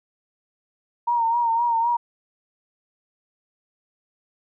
sine tone with vibrato, 932.3 Hz, A#5, in tune, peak -18 dBFS, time 1.07-1.97 s, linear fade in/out 10 ms, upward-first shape sine, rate 3.9 Hz, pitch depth 49 cents each way, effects none

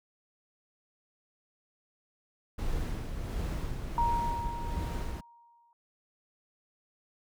brown noise with tremolo, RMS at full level -32 dBFS, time 2.58-5.21 s, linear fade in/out 10 ms, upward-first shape sine, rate 1.4 Hz, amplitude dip 45%
sine tone with exponential decay, 939 Hz, A#5, 12 cents sharp, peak -24 dBFS, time 3.98-5.73 s, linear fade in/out 1 ms, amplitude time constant 380 ms
effects none

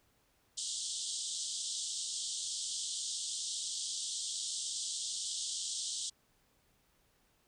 white band-pass noise, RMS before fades -39 dBFS, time 0.57-6.1 s, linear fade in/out 10 ms, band 3100 to 8800 Hz, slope 96 dB/octave, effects pink hiss -72 dBFS RMS until 7.47 s

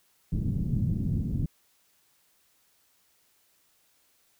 white low-pass noise, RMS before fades -28 dBFS, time 0.32-1.46 s, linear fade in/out 5 ms, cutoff 200 Hz, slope 24 dB/octave, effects white hiss -67 dBFS RMS until 4.39 s

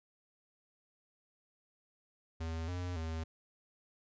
square tone with pitch steps, 81.5 / 89.5 / 80.8 Hz, E2 / F2 / E2, -19 / +43 / -34 cents, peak -37 dBFS, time 2.4-3.24 s, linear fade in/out 10 ms, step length 280 ms, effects resampled to 16000 Hz

